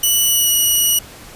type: tone with pitch glide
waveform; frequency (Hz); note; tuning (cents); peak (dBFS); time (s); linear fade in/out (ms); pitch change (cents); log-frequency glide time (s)
5% pulse; 2960 to 2918; F#7 to F#7; 0 to -25; -4; 0.03-0.99; 5; -25; 0.24-0.54
effects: pink hiss -38 dBFS RMS until 1.35 s + resampled to 32000 Hz